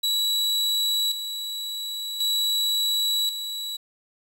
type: tone with tremolo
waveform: 40% pulse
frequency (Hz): 3912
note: B7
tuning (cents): -17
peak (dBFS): -20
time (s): 0.03-3.77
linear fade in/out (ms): 10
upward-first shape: square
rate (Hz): 0.46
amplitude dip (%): 60
effects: 9-bit